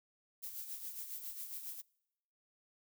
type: noise with tremolo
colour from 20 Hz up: violet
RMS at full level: -43 dBFS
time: 0.42-1.82 s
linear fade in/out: 20 ms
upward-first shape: sine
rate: 7.3 Hz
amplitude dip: 55%
effects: noise-tail reverb RT60 0.9 s tail -26 dB re dry